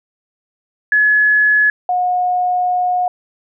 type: tone pair in turn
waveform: sine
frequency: 1700 / 723.5 Hz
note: G#6 / F#5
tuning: +40 / -39 cents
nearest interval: octave + minor third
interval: 1479 cents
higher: first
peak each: -9 / -13 dBFS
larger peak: first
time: 0.92-1.7 / 1.89-3.08 s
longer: second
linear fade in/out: 2 ms
effects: none